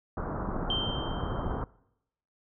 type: low-pass noise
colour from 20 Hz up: pink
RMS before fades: -33 dBFS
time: 0.17-1.64 s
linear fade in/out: 2 ms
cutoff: 1400 Hz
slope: 48 dB/octave
type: clicks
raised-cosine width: 3 ms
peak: -23 dBFS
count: 6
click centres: 0.488 / 0.564 / 0.631 / 0.899 / 1.115 / 1.237 s
type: tone with exponential decay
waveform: sine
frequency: 3136 Hz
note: G7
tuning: in tune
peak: -26 dBFS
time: 0.7-1.62 s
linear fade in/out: 2 ms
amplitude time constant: 200 ms
effects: noise-tail reverb RT60 0.8 s tail -22 dB re dry